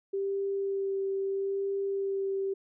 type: tone with vibrato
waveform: sine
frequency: 392 Hz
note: G4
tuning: in tune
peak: -28 dBFS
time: 0.13-2.54 s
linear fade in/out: 10 ms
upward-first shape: sine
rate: 0.77 Hz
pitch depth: 12 cents each way
effects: none